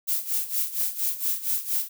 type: noise with tremolo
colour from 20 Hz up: violet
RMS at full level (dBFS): -24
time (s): 0.07-1.89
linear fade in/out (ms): 20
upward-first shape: sine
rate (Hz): 4.3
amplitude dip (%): 80
effects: none